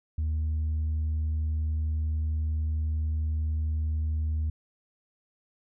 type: tone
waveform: sine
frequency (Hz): 77.78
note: D#2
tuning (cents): 0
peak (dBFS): -23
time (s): 0.18-4.5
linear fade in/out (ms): 5
effects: tanh soft clip ceiling -24 dBFS